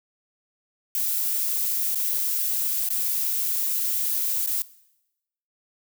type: noise with dropouts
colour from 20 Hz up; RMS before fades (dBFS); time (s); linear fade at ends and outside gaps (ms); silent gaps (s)
violet; -25; 0.95-4.62; 0; 1.946-1.957 / 2.888-2.904 / 4.461-4.474
effects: noise-tail reverb RT60 0.9 s tail -20 dB re dry